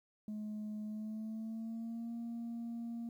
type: tone with pitch glide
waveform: sine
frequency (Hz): 212.5 to 233.1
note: G#3 to A#3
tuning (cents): +40 to 0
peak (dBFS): -37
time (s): 0.28-3.09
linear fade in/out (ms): 2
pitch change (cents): +160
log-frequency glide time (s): 0.83-2.13
effects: tanh soft clip ceiling -38 dBFS + 12-bit